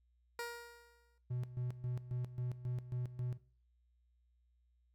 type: tone with exponential decay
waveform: 15% pulse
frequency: 472.7 Hz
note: A#4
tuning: 24 cents sharp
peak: -32 dBFS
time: 0.39-1.18 s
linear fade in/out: 1 ms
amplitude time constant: 170 ms
type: tone with tremolo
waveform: triangle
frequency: 124 Hz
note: B2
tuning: 7 cents sharp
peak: -34 dBFS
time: 1.3-3.38 s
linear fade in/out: 10 ms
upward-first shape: square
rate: 3.7 Hz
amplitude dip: 75%
effects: noise-tail reverb RT60 0.4 s tail -18 dB re dry + added 60 Hz sine -70 dBFS peak until 4.94 s